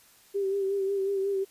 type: tone with vibrato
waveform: sine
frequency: 392.3 Hz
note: G4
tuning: 1 cent sharp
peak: -25 dBFS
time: 0.34-1.45 s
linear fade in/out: 20 ms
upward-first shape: sine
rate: 5.5 Hz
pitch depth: 37 cents each way
effects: white hiss -58 dBFS RMS until 1.5 s + resampled to 32000 Hz